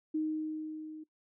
sine tone with level ramp, 311.1 Hz, D#4, in tune, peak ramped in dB -28 to -43 dBFS, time 0.14-1.04 s, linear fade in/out 10 ms, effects noise-tail reverb RT60 0.1 s tail -19 dB re dry

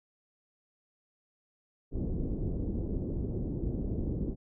pink low-pass noise, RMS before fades -33 dBFS, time 1.91-4.36 s, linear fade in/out 50 ms, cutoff 400 Hz, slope 24 dB/octave, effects none

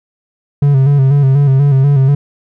triangle tone with vibrato, 138.2 Hz, C#3, 5 cents flat, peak -4 dBFS, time 0.62-2.15 s, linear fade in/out 5 ms, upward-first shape square, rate 4.1 Hz, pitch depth 58 cents each way, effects none

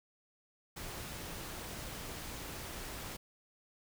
pink noise, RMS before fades -44 dBFS, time 0.76-3.17 s, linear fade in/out 10 ms, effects none

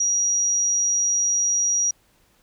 sine tone, 5750 Hz, F8, 50 cents sharp, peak -18 dBFS, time 0-1.91 s, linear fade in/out 5 ms, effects pink hiss -61 dBFS RMS until 2.42 s

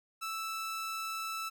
sawtooth tone, 1318.5 Hz, E6, in tune, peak -32 dBFS, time 0.21-1.5 s, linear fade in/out 20 ms, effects none

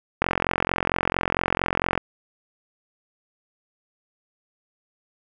click train, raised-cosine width 0.5 ms, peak -5 dBFS, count 79, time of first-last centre 0.22-1.977 s, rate 44.4 Hz, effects none

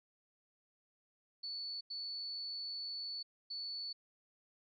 sine tone bursts at uneven times, 4453 Hz, C#8, 7 cents sharp, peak -40 dBFS, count 3, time 1.43-1.81 / 1.9-3.23 / 3.5-3.93 s, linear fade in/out 10 ms, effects none

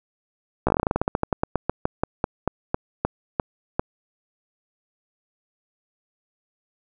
slowing click train, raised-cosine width 1 ms, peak -6 dBFS, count 27, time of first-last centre 0.67-3.795 s, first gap 15 ms, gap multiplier 1.14, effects none

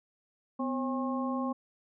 harmonic tone with a mistuned harmonic, 269.7 Hz, C#4, 47 cents flat, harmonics 1 / 2 / 3 / 4, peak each -31 / -38 / -40 / -37 dBFS, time 0.59-1.53 s, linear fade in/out 10 ms, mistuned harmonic 1, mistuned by -110 cents, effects none

